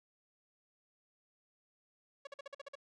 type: tone bursts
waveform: sawtooth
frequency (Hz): 559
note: C#5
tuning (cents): +14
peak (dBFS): -40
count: 8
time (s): 2.25-2.754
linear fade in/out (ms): 5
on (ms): 21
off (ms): 48
effects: low-pass 5000 Hz 12 dB/octave